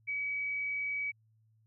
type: tone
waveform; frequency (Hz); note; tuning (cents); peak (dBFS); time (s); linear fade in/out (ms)
sine; 2275; C#7; +44; -32; 0.07-1.12; 20
effects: added 110 Hz sine -65 dBFS peak until 1.66 s